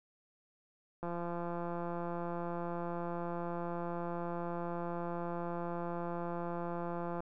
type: click train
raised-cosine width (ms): 1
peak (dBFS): -26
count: 1063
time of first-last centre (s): 1.03-7.204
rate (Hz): 172
effects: none